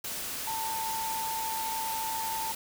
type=tone in noise; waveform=sine; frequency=893 Hz; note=A5; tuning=25 cents sharp; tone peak=-32 dBFS; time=0.47-2.52 s; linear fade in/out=5 ms; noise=white; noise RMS=-36 dBFS; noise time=0.04-2.55 s; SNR=+1 dB; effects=none